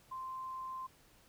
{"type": "tone", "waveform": "sine", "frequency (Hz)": 1043, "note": "C6", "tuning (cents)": -6, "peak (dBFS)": -40, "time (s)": [0.11, 0.87], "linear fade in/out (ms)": 10, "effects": ["pink hiss -65 dBFS RMS until 1.28 s"]}